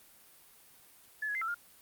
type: tone with pitch steps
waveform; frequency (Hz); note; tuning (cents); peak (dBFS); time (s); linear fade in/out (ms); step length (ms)
sine; 1721 / 1676 / 2080 / 1331 / 1410; A6 / G#6 / C7 / E6 / F6; -39 / +15 / -11 / +16 / +16; -32; 1.22-1.545; 5; 65
effects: white hiss -59 dBFS RMS until 1.81 s + Opus 32 kbps